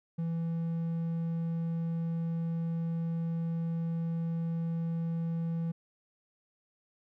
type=tone; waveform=triangle; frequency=166 Hz; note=E3; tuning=12 cents sharp; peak=-28 dBFS; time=0.18-5.72 s; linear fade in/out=10 ms; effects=none